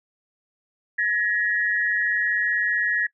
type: tone pair together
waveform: sine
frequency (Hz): 1688 / 1892.5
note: G#6 / A#6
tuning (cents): +28 / +26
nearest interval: major second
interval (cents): 198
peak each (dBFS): -23 / -23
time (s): 0.98-3.07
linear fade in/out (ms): 10
effects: noise-tail reverb RT60 0.1 s tail -22 dB re dry